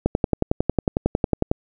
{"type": "click train", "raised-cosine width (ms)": 2, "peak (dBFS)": -4, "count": 17, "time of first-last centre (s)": [0.06, 1.515], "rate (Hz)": 11, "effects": []}